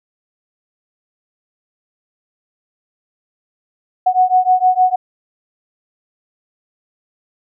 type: beating tone pair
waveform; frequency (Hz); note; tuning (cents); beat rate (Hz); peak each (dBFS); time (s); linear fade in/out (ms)
sine; 735 / 741.5; F#5 / F#5; -12 / +4; 6.5; -13; 4.06-4.96; 10
effects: none